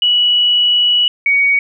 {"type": "tone pair in turn", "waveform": "sine", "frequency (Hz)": [2937, 2245], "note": ["F#7", "C#7"], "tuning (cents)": [-13, 21], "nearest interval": "perfect fourth", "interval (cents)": 466, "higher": "first", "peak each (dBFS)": -9, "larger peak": "neither", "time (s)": [[0.02, 1.08], [1.26, 1.59]], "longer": "first", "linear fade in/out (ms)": 2, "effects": []}